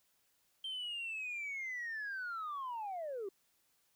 sine linear sweep, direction down, 3148 to 370 Hz, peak -37 dBFS, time 0.64-3.29 s, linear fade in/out 5 ms, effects tanh soft clip ceiling -36 dBFS + white hiss -75 dBFS RMS until 3.95 s

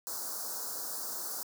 white band-stop noise, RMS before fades -38 dBFS, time 0.07-1.43 s, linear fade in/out 0 ms, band 1500 to 4500 Hz, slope 48 dB/octave, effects high-pass 300 Hz 12 dB/octave

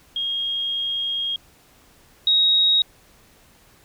sine tone pair in turn, 3255 / 3783 Hz, G#7 / A#7, -36 / +25 cents, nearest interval minor third, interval 261 cents, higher second, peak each -22 / -14 dBFS, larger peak second, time 0.16-1.36 / 2.27-2.82 s, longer first, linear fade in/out 2 ms, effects pink hiss -54 dBFS RMS until 3.84 s

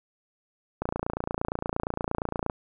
click train, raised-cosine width 1 ms, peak -14 dBFS, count 49, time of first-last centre 0.82-2.498 s, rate 28.6 Hz, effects none

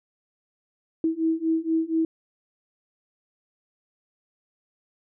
sine beating tone pair, 321.7 / 325.9 Hz, E4 / E4, -42 / -20 cents, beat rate 4.2 Hz, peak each -25 / -24 dBFS, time 1.04-2.05 s, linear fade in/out 2 ms, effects none

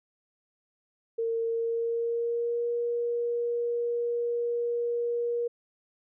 sine tone with pitch glide, 457.4 to 474.6 Hz, A#4 to A#4, -33 to +31 cents, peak -26 dBFS, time 1.18-5.48 s, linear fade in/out 10 ms, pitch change +64 cents, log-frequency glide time 1.43-2.68 s, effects none

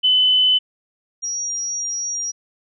sine tone pair in turn, 3019 / 5699 Hz, F#7 / F8, +34 / +34 cents, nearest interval major seventh, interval 1100 cents, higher second, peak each -12 / -22 dBFS, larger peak first, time 0.03-0.59 / 1.22-2.32 s, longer second, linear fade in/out 20 ms, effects none

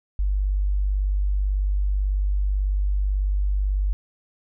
sine tone, 49.08 Hz, G1, 3 cents sharp, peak -19 dBFS, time 0.19-3.93 s, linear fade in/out 0 ms, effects none

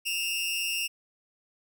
sawtooth tone pair together, 2615 / 2791 Hz, E7 / F7, -15 / -2 cents, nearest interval minor second, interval 113 cents, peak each -30 / -26 dBFS, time 0.05-0.88 s, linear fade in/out 20 ms, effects none

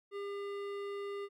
sine tone with hard clipping, 402.2 Hz, G4, 44 cents sharp, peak -40 dBFS, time 0.11-1.29 s, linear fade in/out 50 ms, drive 14 dB, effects none

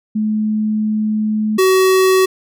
sine / square tone pair in turn, 214.7 / 376.8 Hz, A3 / F#4, -42 / +32 cents, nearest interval minor seventh, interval 974 cents, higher second, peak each -14 / -10 dBFS, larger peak second, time 0.15-1.58 / 1.58-2.26 s, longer first, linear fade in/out 10 ms, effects none

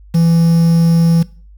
triangle tone with quantisation, 166.7 Hz, E3, 20 cents sharp, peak -6 dBFS, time 0.14-1.23 s, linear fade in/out 10 ms, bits 5, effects noise-tail reverb RT60 0.4 s tail -20 dB re dry + added 50 Hz sine -37 dBFS peak until 1.57 s

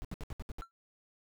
brown noise bursts, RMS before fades -39 dBFS, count 7, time 0.02-0.611 s, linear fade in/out 0 ms, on 27 ms, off 67 ms
triangle tone with exponential decay, 1354 Hz, E6, 46 cents sharp, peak -38 dBFS, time 0.62-0.71 s, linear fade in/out 0 ms, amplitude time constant 18 ms
effects none

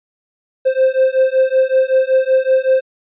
triangle beating tone pair, 521 / 526.3 Hz, C5 / C5, -7 / +10 cents, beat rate 5.3 Hz, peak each -12 dBFS, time 0.65-2.81 s, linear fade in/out 20 ms, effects resampled to 8000 Hz

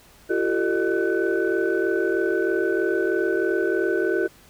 sine tone cluster, 341 / 384.1 / 450.6 / 608 / 1504 Hz, F4 / G4 / A4 / D#5 / F#6, -41 / -35 / +41 / -40 / +28 cents, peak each -24 / -23 / -26 / -30 / -28 dBFS, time 0.29-4.28 s, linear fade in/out 20 ms, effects tanh soft clip ceiling -11 dBFS + pink hiss -52 dBFS RMS until 4.49 s

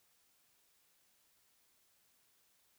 silence, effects white hiss -73 dBFS RMS until 2.78 s

